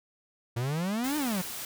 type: exponential two-way sweep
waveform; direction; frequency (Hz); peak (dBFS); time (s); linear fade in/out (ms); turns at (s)
45% pulse; up then down; 113.8 to 311.1 to 172.7; -28; 0.56-1.42; 10; 1.17
type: noise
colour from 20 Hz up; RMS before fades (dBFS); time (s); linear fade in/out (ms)
white; -38; 1.04-1.65; 2
effects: none